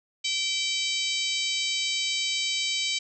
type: harmonic tone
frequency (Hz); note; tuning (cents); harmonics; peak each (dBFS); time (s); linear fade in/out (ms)
772; G5; -27; 3 / 4 / 5 / 6 / 7 / 8 / 9 / 10; -32 / -30 / -32 / -33 / -38 / -37 / -40 / -38; 0.24-2.99; 10
effects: none